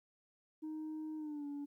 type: tone with pitch glide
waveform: sine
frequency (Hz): 311.1 to 286.9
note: D#4 to D4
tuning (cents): 0 to -40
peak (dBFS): -38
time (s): 0.62-1.66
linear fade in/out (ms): 20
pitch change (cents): -140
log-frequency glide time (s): 1.17-1.46
effects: tanh soft clip ceiling -39 dBFS + 13-bit